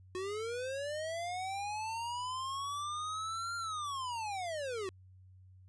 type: linear two-way sweep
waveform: square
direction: up then down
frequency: 362.2 to 1396.9 to 362.2 Hz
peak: -37 dBFS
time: 0.15-4.89 s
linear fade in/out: 0 ms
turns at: 3.56 s
effects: added 93 Hz sine -55 dBFS peak until 5.68 s + resampled to 22050 Hz